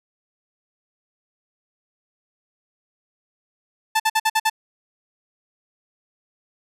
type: tone bursts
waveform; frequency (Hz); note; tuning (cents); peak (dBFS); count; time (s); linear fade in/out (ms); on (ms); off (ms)
sawtooth; 880; A5; 0; -12; 6; 3.95-4.499; 10; 49; 51
effects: resampled to 32000 Hz + 8-bit